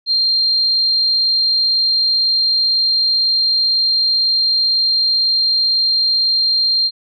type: tone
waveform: sine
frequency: 4186 Hz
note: C8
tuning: in tune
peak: -12 dBFS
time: 0.06-6.91 s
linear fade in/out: 50 ms
effects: none